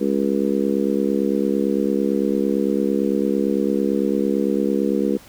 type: harmonic tone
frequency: 68.9 Hz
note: C#2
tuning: 10 cents flat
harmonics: 3 / 4 / 5 / 6 / 7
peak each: -22 / -23 / -24 / -25 / -25 dBFS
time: 0-5.18 s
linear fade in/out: 20 ms
effects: pink hiss -46 dBFS RMS until 5.28 s